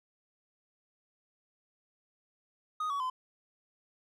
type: tone with pitch steps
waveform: triangle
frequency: 1244.5 / 1128.1 / 1022.6 Hz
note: D#6 / C#6 / C6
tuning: 0 / +30 / -40 cents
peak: -29 dBFS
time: 2.8-3.1 s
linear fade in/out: 5 ms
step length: 100 ms
effects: none

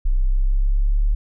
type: exponential sweep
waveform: sine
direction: up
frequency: 31.44 to 36.71 Hz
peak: -14 dBFS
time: 0.05-1.15 s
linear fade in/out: 10 ms
effects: none

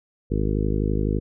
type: harmonic tone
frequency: 51.91 Hz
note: G#1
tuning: in tune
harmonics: 1 / 2 / 3 / 4 / 5 / 6 / 7 / 8 / 9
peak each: -24 / -27 / -29 / -30 / -31 / -32 / -32 / -33 / -34 dBFS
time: 0.3-1.2 s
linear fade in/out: 20 ms
effects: none

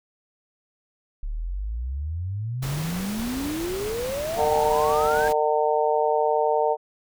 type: exponential sweep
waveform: sine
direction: up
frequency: 34.65 to 1621 Hz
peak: -26 dBFS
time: 1.23-5.28 s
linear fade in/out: 0 ms
type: noise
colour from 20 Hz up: pink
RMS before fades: -34 dBFS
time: 2.62-5.33 s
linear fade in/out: 10 ms
type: harmonic tone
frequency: 151.6 Hz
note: D#3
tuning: 45 cents flat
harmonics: 3 / 4 / 5 / 6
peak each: -23 / -24 / -25 / -26 dBFS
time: 4.36-6.77 s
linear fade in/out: 50 ms
effects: none

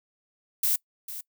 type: noise with echo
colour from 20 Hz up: violet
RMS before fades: -24 dBFS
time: 0.63-0.76 s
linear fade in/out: 5 ms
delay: 450 ms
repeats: 1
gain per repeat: -13 dB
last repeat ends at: 1.21 s
effects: noise-tail reverb RT60 0.1 s tail -23 dB re dry

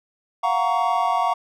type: chord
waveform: triangle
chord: Gb major seventh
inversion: third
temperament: equal with one note detuned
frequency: 698.5 / 740 / 932.3 / 1122.9 Hz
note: F5 / Gb5 / Bb5 / Db6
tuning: 0 / 0 / 0 / +22 cents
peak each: -22 dBFS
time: 0.43-1.34 s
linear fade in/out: 10 ms
effects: none

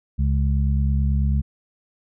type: harmonic tone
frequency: 69.2 Hz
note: C#2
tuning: 2 cents flat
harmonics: 1 / 2 / 3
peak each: -18 / -24 / -28 dBFS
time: 0.18-1.42 s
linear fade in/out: 20 ms
effects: none

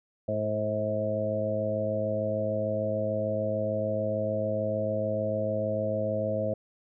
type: harmonic tone with a mistuned harmonic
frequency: 106.7 Hz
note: G#2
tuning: 47 cents sharp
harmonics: 1 / 2 / 3 / 4 / 5 / 6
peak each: -34 / -35 / -40 / -41 / -30 / -31 dBFS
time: 0.28-6.54 s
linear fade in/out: 5 ms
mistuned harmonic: 4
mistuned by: +35 cents
effects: none

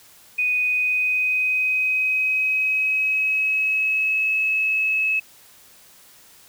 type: tone with pitch glide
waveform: sine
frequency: 2488 to 2582 Hz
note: D#7 to E7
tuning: -1 to -37 cents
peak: -18 dBFS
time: 0.38-5.2 s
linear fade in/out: 10 ms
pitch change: +64 cents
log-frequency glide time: 0.56-4.31 s
effects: white hiss -50 dBFS RMS until 6.48 s

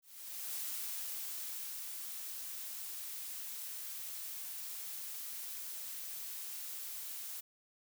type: noise with ADSR envelope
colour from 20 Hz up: blue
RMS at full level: -40 dBFS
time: 0.02-7.41 s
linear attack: 540 ms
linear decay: 1300 ms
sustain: -4 dB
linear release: 12 ms
effects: none

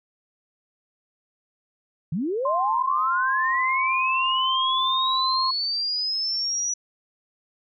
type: linear sweep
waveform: sine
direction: up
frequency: 138.59 to 5890 Hz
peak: -23 dBFS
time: 2.12-6.74 s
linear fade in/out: 5 ms
type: tone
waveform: sine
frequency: 1046.5 Hz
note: C6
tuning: in tune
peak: -22 dBFS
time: 2.45-5.51 s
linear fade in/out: 5 ms
effects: none

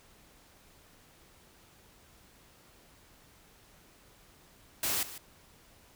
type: noise with echo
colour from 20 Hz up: white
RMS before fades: -31 dBFS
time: 4.83-5.03 s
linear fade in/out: 2 ms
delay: 150 ms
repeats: 1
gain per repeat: -14 dB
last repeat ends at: 5.18 s
effects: pink hiss -60 dBFS RMS until 5.95 s

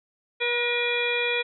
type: harmonic tone with a mistuned harmonic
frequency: 482.2 Hz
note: B4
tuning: 41 cents flat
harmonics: 1 / 2 / 3 / 4 / 5 / 7 / 8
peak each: -28 / -36 / -35 / -32 / -26 / -31 / -38 dBFS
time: 0.4-1.43 s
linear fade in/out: 20 ms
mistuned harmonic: 4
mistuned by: -28 cents
effects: none

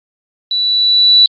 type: tone with level ramp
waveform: sine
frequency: 3951 Hz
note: B7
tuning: in tune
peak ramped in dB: -13 to -3 dBFS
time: 0.51-1.26 s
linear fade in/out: 2 ms
effects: Opus 32 kbps

